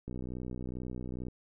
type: click train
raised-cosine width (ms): 3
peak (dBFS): -27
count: 76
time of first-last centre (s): 0.08-1.284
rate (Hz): 62.3
effects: none